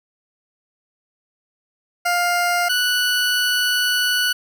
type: tone pair in turn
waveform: 20% pulse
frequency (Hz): 703 / 1479.3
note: F5 / F#6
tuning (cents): +11 / -1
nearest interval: octave + minor second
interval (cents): 1288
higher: second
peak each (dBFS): -12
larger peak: neither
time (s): 2.05-2.69 / 2.69-4.33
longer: second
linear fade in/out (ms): 10
effects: none